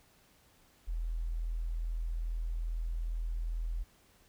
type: tone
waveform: sine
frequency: 41.2 Hz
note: E1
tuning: in tune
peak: -32 dBFS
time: 0.87-3.84 s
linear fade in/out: 20 ms
effects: pink hiss -65 dBFS RMS until 4.28 s